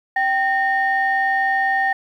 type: tone pair together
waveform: sine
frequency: 777.8 / 1836 Hz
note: G5 / A#6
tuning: -14 / -27 cents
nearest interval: octave + minor third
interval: 1487 cents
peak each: -18 dBFS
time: 0.16-1.93 s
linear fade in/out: 5 ms
effects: tanh soft clip ceiling -9 dBFS + 9-bit